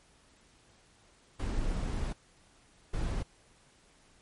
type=noise bursts at uneven times; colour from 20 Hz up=brown; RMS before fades=-32 dBFS; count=2; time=1.39-2.13 / 2.93-3.23 s; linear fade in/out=10 ms; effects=pink hiss -63 dBFS RMS until 4.21 s + MP3 48 kbps